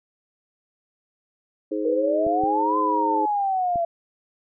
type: harmonic tone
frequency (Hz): 105.1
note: G#2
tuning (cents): +21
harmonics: 3 / 4 / 5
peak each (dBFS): -26 / -28 / -30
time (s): 1.71-3.26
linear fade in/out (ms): 10
type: exponential two-way sweep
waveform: sine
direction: up then down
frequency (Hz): 466.2 to 1032 to 670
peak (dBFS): -20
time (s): 1.85-3.85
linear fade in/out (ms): 5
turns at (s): 2.78
type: clicks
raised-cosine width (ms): 3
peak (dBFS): -22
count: 3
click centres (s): 2.267 / 2.437 / 3.758
effects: none